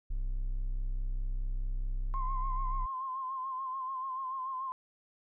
triangle tone, 32.38 Hz, C1, 17 cents flat, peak -28 dBFS, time 0.1-2.86 s, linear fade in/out 10 ms
sine tone with vibrato, 1050 Hz, C6, 6 cents sharp, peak -34 dBFS, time 2.14-4.72 s, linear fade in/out 0 ms, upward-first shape sine, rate 6.9 Hz, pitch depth 49 cents each way
effects tanh soft clip ceiling -21 dBFS

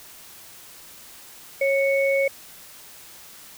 sine tone pair together, 549 / 2217 Hz, C#5 / C#7, -17 / 0 cents, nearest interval 2 octaves, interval 2417 cents, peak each -19 / -24 dBFS, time 1.61-2.28 s, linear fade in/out 5 ms, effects white hiss -45 dBFS RMS until 3.57 s

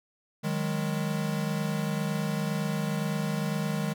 square tone cluster, 155.5 / 183.3 / 205.3 Hz, D#3 / F#3 / G#3, -1 / -16 / -20 cents, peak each -31 / -37 / -32 dBFS, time 0.43-3.94 s, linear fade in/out 20 ms, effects none

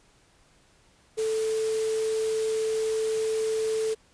sine tone in noise, 440 Hz, A4, in tune, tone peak -24 dBFS, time 1.17-3.95 s, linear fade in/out 20 ms, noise white, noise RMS -38 dBFS, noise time 1.17-3.95 s, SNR +11 dB, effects pink hiss -61 dBFS RMS until 4.13 s + resampled to 22050 Hz

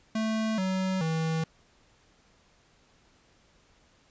square tone with pitch steps, 220 / 188.23 / 161.05 Hz, A3 / F#3 / E3, 0 / +30 / -40 cents, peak -27 dBFS, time 0.15-1.44 s, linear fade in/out 5 ms, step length 430 ms, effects pink hiss -63 dBFS RMS until 4.1 s + resampled to 16000 Hz

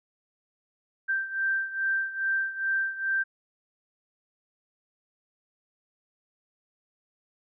sine beating tone pair, 1568 / 1570.4 Hz, G6 / G6, 0 / +3 cents, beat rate 2.4 Hz, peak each -27 / -31 dBFS, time 1.08-3.24 s, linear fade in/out 20 ms, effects none

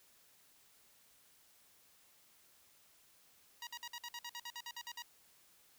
10% pulse tone bursts, 953 Hz, A#5, 38 cents sharp, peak -35 dBFS, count 14, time 3.62-5.022 s, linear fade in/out 2 ms, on 50 ms, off 54 ms, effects white hiss -67 dBFS RMS until 5.78 s

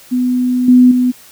sine tone with level steps, 250 Hz, B3, 21 cents sharp, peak -11 / -3 / -9 dBFS, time 0.11-1.12 s, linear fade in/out 20 ms, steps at 0.68 / 0.91 s, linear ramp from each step 5 ms, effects white hiss -41 dBFS RMS until 1.31 s

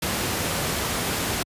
pink noise, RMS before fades -25 dBFS, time 0.02-1.43 s, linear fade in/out 5 ms, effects high-pass 80 Hz 12 dB/octave + resampled to 32000 Hz

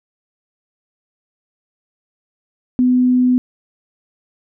sine tone, 250.9 Hz, B3, 28 cents sharp, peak -10 dBFS, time 2.79-3.38 s, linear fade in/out 0 ms, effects none

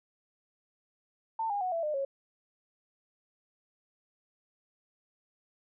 sine tone with pitch steps, 896 / 812.2 / 736.2 / 667.4 / 605 / 548.4 Hz, A5 / G#5 / F#5 / E5 / D#5 / C#5, +31 / -39 / -9 / +21 / -49 / -19 cents, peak -29 dBFS, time 1.39-2.05 s, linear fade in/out 5 ms, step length 110 ms, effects none

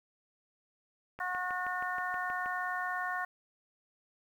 click train, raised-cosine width 0.5 ms, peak -29 dBFS, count 9, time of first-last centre 1.19-2.46 s, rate 6.3 Hz
harmonic tone, 363.5 Hz, F#4, 31 cents flat, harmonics 2 / 3 / 4 / 5, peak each -38 / -38 / -38 / -38 dBFS, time 1.2-3.25 s, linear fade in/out 5 ms
effects 10-bit

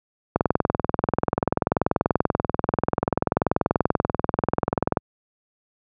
click train, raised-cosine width 1 ms, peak -4 dBFS, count 96, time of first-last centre 0.36-4.972 s, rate 20.6 Hz, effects high-pass 80 Hz 12 dB/octave

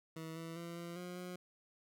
20% pulse tone with pitch steps, 161.3 / 164.5 / 169.7 / 171 / 178.5 / 179.9 Hz, E3 / E3 / F3 / F3 / F3 / F#3, -37 / -3 / -49 / -36 / +38 / -48 cents, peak -39 dBFS, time 0.16-1.36 s, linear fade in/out 5 ms, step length 200 ms, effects none

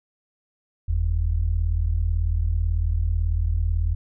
sine tone pair together, 44.68 / 82.8 Hz, F1 / E2, +40 / +8 cents, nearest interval major seventh, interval 1068 cents, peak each -22 dBFS, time 0.88-3.95 s, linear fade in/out 10 ms, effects none

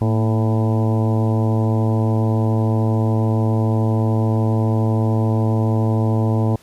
harmonic tone with a mistuned harmonic, 110 Hz, A2, in tune, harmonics 1 / 2 / 3 / 4 / 5 / 6 / 7 / 8 / 9, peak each -16 / -22 / -26 / -28 / -30 / -32 / -33 / -34 / -35 dBFS, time 0.01-6.56 s, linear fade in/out 5 ms, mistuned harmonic 2, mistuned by +54 cents, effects pink hiss -50 dBFS RMS until 6.62 s + resampled to 32000 Hz

